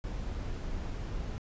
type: noise with dropouts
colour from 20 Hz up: brown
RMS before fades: -36 dBFS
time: 0.04-1.38 s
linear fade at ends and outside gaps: 0 ms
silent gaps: 0.344-0.348 s
effects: resampled to 16000 Hz